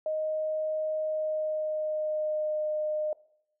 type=tone with pitch glide; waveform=sine; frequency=622.3 to 611.3 Hz; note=D#5 to D#5; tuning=0 to -31 cents; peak=-27 dBFS; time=0.06-3.13 s; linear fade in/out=2 ms; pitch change=-31 cents; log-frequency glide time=0.99-2.66 s; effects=noise-tail reverb RT60 0.7 s tail -20 dB re dry